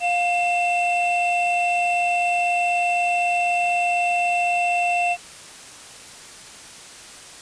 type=tone pair together; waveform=triangle; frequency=705.7 / 2686 Hz; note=F5 / E7; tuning=+18 / +32 cents; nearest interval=octave + major seventh; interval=2314 cents; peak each=-18 / -21 dBFS; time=0-5.17 s; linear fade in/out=50 ms; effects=white hiss -41 dBFS RMS until 7.41 s + resampled to 22050 Hz